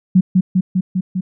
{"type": "tone with echo", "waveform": "sine", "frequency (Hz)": 185, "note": "F#3", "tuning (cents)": 0, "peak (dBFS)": -6, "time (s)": [0.15, 0.21], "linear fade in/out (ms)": 10, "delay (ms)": 200, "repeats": 5, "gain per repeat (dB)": -2, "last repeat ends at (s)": 1.21, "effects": []}